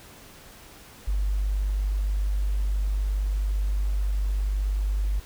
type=tone; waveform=sine; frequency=49.65 Hz; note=G1; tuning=23 cents sharp; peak=-22 dBFS; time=1.07-5.2 s; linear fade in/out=10 ms; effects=pink hiss -48 dBFS RMS until 5.25 s